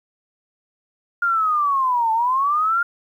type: linear two-way sweep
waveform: sine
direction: down then up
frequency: 1415 to 877 to 1415 Hz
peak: -16 dBFS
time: 1.22-2.83 s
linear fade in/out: 5 ms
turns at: 2.12 s
effects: 9-bit